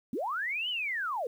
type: linear two-way sweep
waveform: sine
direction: up then down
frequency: 196 to 3077 to 438.7 Hz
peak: -30 dBFS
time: 0.13-1.27 s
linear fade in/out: 2 ms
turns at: 0.69 s
effects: 10-bit